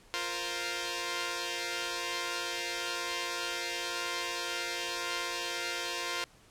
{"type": "chord", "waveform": "5% pulse", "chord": "F suspended fourth", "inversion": "none", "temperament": "equal", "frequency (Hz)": [349.2, 466.2, 523.3], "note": ["F4", "Bb4", "C5"], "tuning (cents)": [0, 0, 0], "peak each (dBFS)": -26, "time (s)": [0.14, 6.24], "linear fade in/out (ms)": 0, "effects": ["pink hiss -60 dBFS RMS until 6.5 s", "low-pass 10000 Hz 12 dB/octave"]}